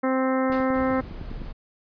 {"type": "harmonic tone", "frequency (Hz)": 261.6, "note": "C4", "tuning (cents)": 0, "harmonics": [1, 2, 3, 4, 5, 6, 7, 8], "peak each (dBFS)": [-23, -25, -32, -32, -32, -39, -37, -40], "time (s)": [0.03, 1.01], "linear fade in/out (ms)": 10}
{"type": "click train", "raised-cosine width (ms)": 3, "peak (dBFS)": -24, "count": 10, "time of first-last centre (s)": [0.5, 1.417], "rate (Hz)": 9.81}
{"type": "noise with exponential decay", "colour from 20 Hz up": "pink", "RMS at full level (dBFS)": -35, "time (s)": [0.52, 0.85], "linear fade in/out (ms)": 1, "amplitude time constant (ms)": 70}
{"type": "noise", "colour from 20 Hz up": "brown", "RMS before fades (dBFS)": -36, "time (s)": [0.73, 1.53], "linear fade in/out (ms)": 20}
{"effects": ["resampled to 11025 Hz"]}